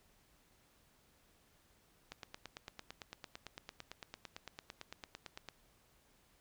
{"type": "click train", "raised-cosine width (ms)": 0.2, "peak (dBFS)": -28, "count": 31, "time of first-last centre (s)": [2.12, 5.487], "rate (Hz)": 8.91, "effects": ["pink hiss -70 dBFS RMS until 6.4 s"]}